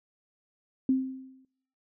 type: tone with exponential decay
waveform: sine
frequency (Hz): 262.2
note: C4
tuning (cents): +4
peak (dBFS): -19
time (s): 0.89-1.45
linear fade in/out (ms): 2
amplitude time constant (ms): 120
effects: noise-tail reverb RT60 0.7 s tail -21 dB re dry